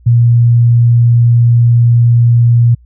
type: tone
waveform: sine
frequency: 118.6 Hz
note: A#2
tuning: 30 cents sharp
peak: -4 dBFS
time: 0.06-2.75 s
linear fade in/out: 10 ms
effects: added 60 Hz sine -39 dBFS peak until 2.85 s